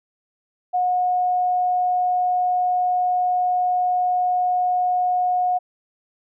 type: tone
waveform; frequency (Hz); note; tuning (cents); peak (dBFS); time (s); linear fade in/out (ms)
sine; 725; F#5; -35; -17; 0.73-5.59; 20
effects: none